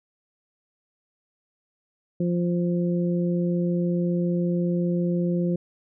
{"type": "harmonic tone", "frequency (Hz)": 174.61, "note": "F3", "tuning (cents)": 0, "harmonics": [1, 2, 3], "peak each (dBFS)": [-22, -28, -32], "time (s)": [2.2, 5.56], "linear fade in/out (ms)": 5, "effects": []}